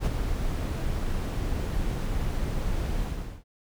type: noise with ADSR envelope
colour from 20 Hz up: brown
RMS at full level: -22 dBFS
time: 0-3.44 s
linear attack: 57 ms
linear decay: 26 ms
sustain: -6 dB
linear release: 420 ms
effects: none